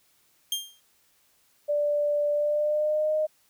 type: tone with exponential decay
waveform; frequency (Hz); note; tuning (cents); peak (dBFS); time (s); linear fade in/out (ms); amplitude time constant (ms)
sawtooth; 3200; G7; +35; -20; 0.52-0.8; 2; 59
type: tone with pitch glide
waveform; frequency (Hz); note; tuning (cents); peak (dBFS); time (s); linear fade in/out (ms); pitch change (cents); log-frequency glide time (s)
sine; 587 to 617.6; D5 to D#5; -1 to -13; -22; 1.68-3.27; 20; +88; 2.32-3.15
effects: white hiss -65 dBFS RMS until 3.49 s